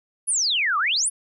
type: exponential two-way sweep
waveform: sine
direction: down then up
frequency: 10870 to 1136 to 10870 Hz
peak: -19 dBFS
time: 0.27-1.1 s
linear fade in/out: 20 ms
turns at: 0.78 s
effects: none